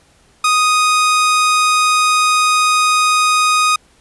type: tone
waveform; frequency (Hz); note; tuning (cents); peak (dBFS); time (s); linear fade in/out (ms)
sawtooth; 1244.5; D#6; 0; -7; 0.44-3.76; 5
effects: pink hiss -52 dBFS RMS until 4 s + resampled to 24000 Hz